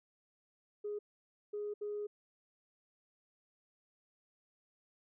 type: tone bursts at uneven times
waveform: sine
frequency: 415.3 Hz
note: G#4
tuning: in tune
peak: -36 dBFS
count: 3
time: 0.84-0.99 / 1.53-1.74 / 1.81-2.07 s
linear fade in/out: 10 ms
effects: tanh soft clip ceiling -32 dBFS